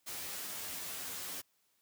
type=noise with comb filter; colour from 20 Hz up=white; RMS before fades=-42 dBFS; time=0.06-1.42 s; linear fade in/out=20 ms; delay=11 ms; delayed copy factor=+0.7; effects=white hiss -75 dBFS RMS until 1.81 s + high-pass 80 Hz 12 dB/octave